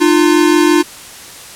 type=tone pair together; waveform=square; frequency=303.3 / 349.2 Hz; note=D#4 / F4; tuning=-44 / 0 cents; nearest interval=major second; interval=244 cents; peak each=-11 dBFS; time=0-0.83 s; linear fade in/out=20 ms; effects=white hiss -33 dBFS RMS until 1.55 s + low-pass 11000 Hz 12 dB/octave